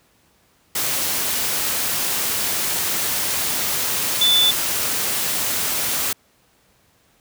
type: tone in noise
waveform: sine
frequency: 3500 Hz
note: A7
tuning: 10 cents flat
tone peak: -13 dBFS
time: 4.21-4.51 s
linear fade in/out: 5 ms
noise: white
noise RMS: -22 dBFS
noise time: 0.75-6.13 s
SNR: +6 dB
effects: pink hiss -59 dBFS RMS until 7.2 s + high-pass 60 Hz 12 dB/octave